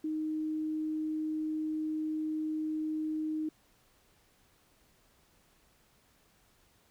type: tone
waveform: sine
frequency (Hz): 311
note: D#4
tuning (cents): -1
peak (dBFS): -31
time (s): 0.04-3.49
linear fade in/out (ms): 5
effects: pink hiss -67 dBFS RMS until 6.9 s